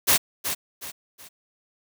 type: noise with echo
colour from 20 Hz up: white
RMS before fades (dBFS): -18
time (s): 0.07-0.18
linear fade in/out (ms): 20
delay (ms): 370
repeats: 3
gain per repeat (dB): -9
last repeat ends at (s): 1.29
effects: none